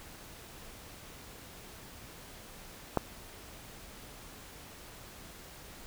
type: click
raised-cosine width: 1 ms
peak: -12 dBFS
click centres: 2.973 s
effects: pink hiss -50 dBFS RMS until 5.86 s